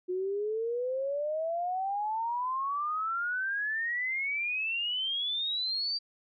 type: exponential sweep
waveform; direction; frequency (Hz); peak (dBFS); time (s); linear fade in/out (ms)
sine; up; 358.5 to 4699; -29; 0.08-5.99; 20
effects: none